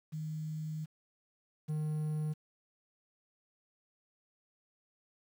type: tone pair in turn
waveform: sine / triangle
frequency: 155.56 / 153.24 Hz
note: D#3 / D#3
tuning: 0 / -26 cents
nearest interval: unison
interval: 26 cents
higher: first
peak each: -36 / -30 dBFS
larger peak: second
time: 0.12-0.86 / 1.68-2.34 s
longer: first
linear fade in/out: 20 ms
effects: 10-bit